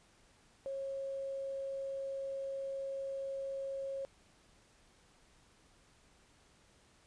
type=tone with quantisation; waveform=sine; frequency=544 Hz; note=C#5; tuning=33 cents flat; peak=-37 dBFS; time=0.66-4.05 s; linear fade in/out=0 ms; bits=11; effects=pink hiss -66 dBFS RMS until 7.06 s + resampled to 22050 Hz